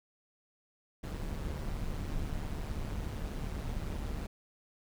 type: noise with amplitude modulation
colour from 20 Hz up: brown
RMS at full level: -34 dBFS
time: 1.03-4.27 s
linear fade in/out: 10 ms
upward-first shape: sine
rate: 148 Hz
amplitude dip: 60%
effects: none